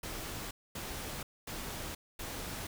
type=noise bursts; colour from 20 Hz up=pink; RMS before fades=-41 dBFS; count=4; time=0.03-2.67 s; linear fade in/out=5 ms; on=480 ms; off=240 ms; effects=none